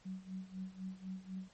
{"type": "tone with tremolo", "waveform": "sine", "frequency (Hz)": 188.1, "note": "F#3", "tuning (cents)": 29, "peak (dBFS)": -39, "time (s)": [0.05, 1.49], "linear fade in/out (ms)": 10, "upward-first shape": "sine", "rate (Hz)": 4, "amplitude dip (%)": 85, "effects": ["pink hiss -66 dBFS RMS until 1.53 s", "MP3 32 kbps"]}